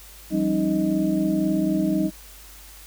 sine tone cluster, 170.8 / 194.8 / 272.8 / 311.4 / 624 Hz, F3 / G3 / C#4 / D#4 / D#5, -38 / -11 / -28 / +2 / +5 cents, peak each -30 / -24 / -29 / -22 / -31 dBFS, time 0.3-2.11 s, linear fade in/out 50 ms, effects added 50 Hz sine -46 dBFS peak until 2.86 s + white hiss -46 dBFS RMS until 2.86 s

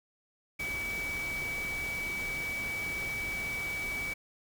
sine tone in noise, 2284 Hz, D7, 49 cents flat, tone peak -33 dBFS, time 0.59-4.14 s, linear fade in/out 10 ms, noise pink, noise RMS -42 dBFS, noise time 0.59-4.14 s, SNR +6 dB, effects none

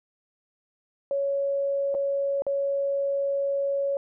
sine tone with dropouts, 557 Hz, C#5, 8 cents sharp, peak -23 dBFS, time 1.11-3.97 s, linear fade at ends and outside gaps 1 ms, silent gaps 1.943-1.949 / 2.421-2.466 s, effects none

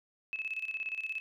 sine tone with tremolo, 2600 Hz, E7, 24 cents flat, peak -32 dBFS, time 0.33-1.2 s, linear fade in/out 0 ms, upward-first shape square, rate 17 Hz, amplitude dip 70%, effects none

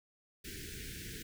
pink band-stop noise, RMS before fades -45 dBFS, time 0.44-1.23 s, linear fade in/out 10 ms, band 460 to 1500 Hz, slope 96 dB/octave, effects none

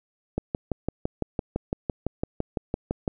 click train, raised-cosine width 2 ms, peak -12 dBFS, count 17, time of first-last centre 0.38-3.078 s, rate 5.93 Hz, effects none

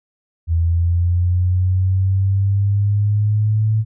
sine linear sweep, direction up, 82.41 to 110 Hz, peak -13 dBFS, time 0.47-3.85 s, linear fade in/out 50 ms, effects none

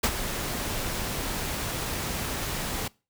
pink noise with ADSR envelope, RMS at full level -21 dBFS, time 0.03-2.88 s, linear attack 12 ms, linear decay 53 ms, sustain -10 dB, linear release 5 ms, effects noise-tail reverb RT60 0.3 s tail -23 dB re dry

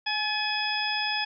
harmonic tone with a mistuned harmonic, 842 Hz, G#5, 24 cents sharp, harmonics 1 / 2 / 3 / 4 / 6, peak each -32 / -32 / -32 / -32 / -32 dBFS, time 0.06-1.25 s, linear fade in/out 10 ms, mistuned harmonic 2, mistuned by +38 cents, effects none

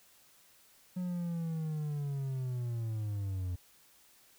triangle linear sweep, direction down, 182.9 to 87.31 Hz, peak -31 dBFS, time 0.96-3.56 s, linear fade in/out 10 ms, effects white hiss -63 dBFS RMS until 4.38 s

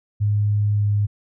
sine tone with pitch glide, 103.83 to 103.11 Hz, G#2 to G#2, 0 to -12 cents, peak -16 dBFS, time 0.2-1.07 s, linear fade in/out 20 ms, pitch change -12 cents, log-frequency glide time 0.74-0.85 s, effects none

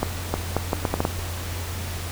accelerating click train, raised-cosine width 1 ms, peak -7 dBFS, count 8, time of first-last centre 0.03-1.051 s, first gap 310 ms, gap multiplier 0.73, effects added 87 Hz sine -30 dBFS peak until 2.11 s + pink hiss -34 dBFS RMS until 2.11 s

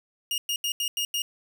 sawtooth tone bursts at uneven times, 2849 Hz, F7, 34 cents sharp, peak -22 dBFS, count 6, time 0.31-0.38 / 0.49-0.56 / 0.64-0.72 / 0.8-0.88 / 0.97-1.05 / 1.14-1.22 s, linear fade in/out 2 ms, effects none

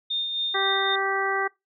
sine tone with tremolo, 3640 Hz, A#7, 42 cents flat, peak -23 dBFS, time 0.1-0.96 s, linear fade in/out 10 ms, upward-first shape sine, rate 3.8 Hz, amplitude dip 40%
harmonic tone, 390 Hz, G4, 9 cents flat, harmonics 1 / 2 / 3 / 4 / 5, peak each -29 / -29 / -29 / -29 / -29 dBFS, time 0.54-1.48 s, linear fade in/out 10 ms
effects noise-tail reverb RT60 0.2 s tail -23 dB re dry

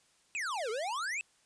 square exponential two-way sweep, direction down then up, 2678 to 415.1 to 2678 Hz, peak -34 dBFS, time 0.35-1.21 s, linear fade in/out 0 ms, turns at 0.7 s, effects white hiss -68 dBFS RMS until 1.45 s + resampled to 22050 Hz

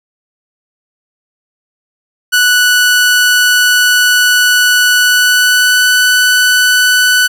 sawtooth tone with pitch glide, 1480 to 1492.9 Hz, F#6 to F#6, 0 to +15 cents, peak -3 dBFS, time 2.32-7.28 s, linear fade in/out 20 ms, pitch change +15 cents, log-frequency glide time 4.98-5.86 s, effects none

